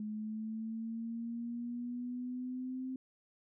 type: linear sweep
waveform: sine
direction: up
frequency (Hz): 211.7 to 260.6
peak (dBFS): -37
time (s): 0-2.96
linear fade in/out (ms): 2
effects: none